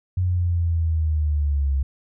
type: linear sweep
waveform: sine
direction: down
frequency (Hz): 91.8 to 67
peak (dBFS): -18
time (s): 0.17-1.83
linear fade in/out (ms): 5
effects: none